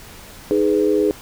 sine chord, G# minor, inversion second, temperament just, 311.5 / 415.3 / 498.4 Hz, D#4 / G#4 / B4, +2 / 0 / +16 cents, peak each -19 / -16 / -22 dBFS, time 0.51-1.11 s, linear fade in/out 0 ms, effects pink hiss -40 dBFS RMS until 1.21 s

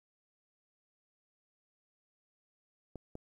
clicks, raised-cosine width 2 ms, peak -30 dBFS, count 2, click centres 2.957 / 3.154 s, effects 11-bit

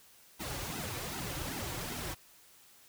pink noise with flanger, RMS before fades -39 dBFS, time 0.39-2.15 s, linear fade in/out 20 ms, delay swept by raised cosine 1.7 to 4.8 ms, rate 2.6 Hz, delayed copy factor -0.95, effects white hiss -60 dBFS RMS until 2.88 s

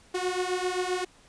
sawtooth beating tone pair, 361 / 368.6 Hz, F#4 / F#4, -43 / -7 cents, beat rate 7.6 Hz, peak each -26 / -26 dBFS, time 0.14-1.05 s, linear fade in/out 10 ms, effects pink hiss -57 dBFS RMS until 1.28 s + resampled to 22050 Hz

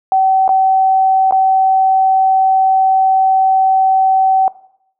sine tone with dropouts, 764 Hz, G5, 45 cents flat, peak -8 dBFS, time 0.12-4.48 s, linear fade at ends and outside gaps 1 ms, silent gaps 0.479-0.491 / 1.31-1.323 s, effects noise-tail reverb RT60 0.7 s tail -19 dB re dry

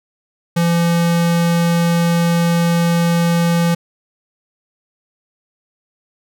square tone, 170 Hz, F3, 46 cents flat, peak -13 dBFS, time 0.56-3.75 s, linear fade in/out 10 ms, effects none

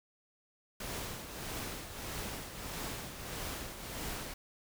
pink noise with tremolo, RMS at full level -39 dBFS, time 0.8-4.34 s, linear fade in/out 5 ms, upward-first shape triangle, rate 1.6 Hz, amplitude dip 60%, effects none

